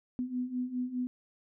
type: beating tone pair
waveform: sine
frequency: 246.9 / 251.8 Hz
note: B3 / B3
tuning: 0 / +34 cents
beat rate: 4.9 Hz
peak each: -37 / -33 dBFS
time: 0.19-1.07 s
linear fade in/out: 0 ms
effects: none